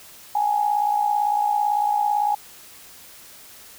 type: tone with amplitude modulation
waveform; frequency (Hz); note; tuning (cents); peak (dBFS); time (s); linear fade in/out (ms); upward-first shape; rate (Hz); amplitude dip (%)
sine; 830.6; G#5; 0; -15; 0.35-2.35; 5; sine; 57.9; 65
effects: white hiss -45 dBFS RMS until 3.78 s